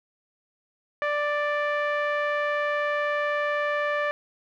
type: tone with low-pass filter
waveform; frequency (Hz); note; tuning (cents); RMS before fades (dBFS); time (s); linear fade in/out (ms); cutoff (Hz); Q
sawtooth; 588; D5; +2; -26; 1.02-4.11; 0; 1900; 2.4
effects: none